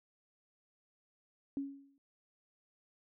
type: tone with exponential decay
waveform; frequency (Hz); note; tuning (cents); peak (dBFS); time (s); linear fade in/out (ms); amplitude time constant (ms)
sine; 277.2; C#4; 0; -32; 1.57-1.98; 1; 89
effects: none